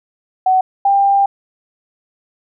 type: tone pair in turn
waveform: sine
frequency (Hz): 750 / 794.6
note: F#5 / G5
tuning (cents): +23 / +23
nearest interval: minor second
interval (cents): 100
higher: second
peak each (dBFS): -9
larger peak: neither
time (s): 0.46-0.61 / 0.85-1.26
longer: second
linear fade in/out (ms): 5
effects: none